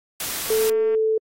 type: noise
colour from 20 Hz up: white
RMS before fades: -27 dBFS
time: 0.2-0.7 s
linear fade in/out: 2 ms
type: click train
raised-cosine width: 0.5 ms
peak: -26 dBFS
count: 112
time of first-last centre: 0.46-0.949 s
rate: 227 Hz
type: tone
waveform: sine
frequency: 439.2 Hz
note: A4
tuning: 3 cents flat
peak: -17 dBFS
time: 0.5-1.18 s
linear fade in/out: 5 ms
effects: AAC 48 kbps